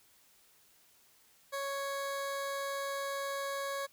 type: tone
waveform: 20% pulse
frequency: 554.4 Hz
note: C#5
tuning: in tune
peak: -30 dBFS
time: 1.52-3.87 s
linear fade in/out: 20 ms
effects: white hiss -65 dBFS RMS until 3.92 s